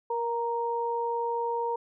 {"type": "tone pair together", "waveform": "sine", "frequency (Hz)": [470.5, 932.3], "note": ["A#4", "A#5"], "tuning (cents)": [16, 0], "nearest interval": "octave", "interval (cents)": 1184, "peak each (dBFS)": [-30, -29], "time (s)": [0.1, 1.76], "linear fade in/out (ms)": 5, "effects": []}